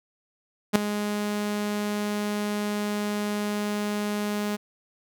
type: tone with ADSR envelope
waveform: sawtooth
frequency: 207.7 Hz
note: G#3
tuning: in tune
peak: -9 dBFS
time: 0.73-4.57 s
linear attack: 27 ms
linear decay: 4 ms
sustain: -13 dB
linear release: 20 ms
effects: none